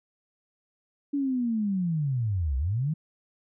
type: linear two-way sweep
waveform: sine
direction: down then up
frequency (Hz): 288.9 to 61.74 to 163.8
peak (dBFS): -24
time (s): 1.13-2.94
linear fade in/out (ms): 10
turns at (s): 2.57
effects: none